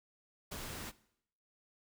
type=noise with ADSR envelope; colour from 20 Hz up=pink; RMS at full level=-41 dBFS; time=0.51-0.92 s; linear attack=14 ms; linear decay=4 ms; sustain=-3 dB; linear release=32 ms; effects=noise-tail reverb RT60 0.7 s tail -19 dB re dry